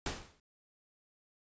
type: noise with exponential decay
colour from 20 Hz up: pink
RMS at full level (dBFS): -33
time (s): 0.06-0.4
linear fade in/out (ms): 2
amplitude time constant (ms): 73
effects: resampled to 16000 Hz